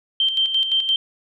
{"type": "tone with tremolo", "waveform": "sine", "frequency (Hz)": 3136, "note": "G7", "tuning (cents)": 0, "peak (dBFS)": -15, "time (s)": [0.2, 0.96], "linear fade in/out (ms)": 2, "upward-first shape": "square", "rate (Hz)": 5.8, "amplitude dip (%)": 55, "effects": []}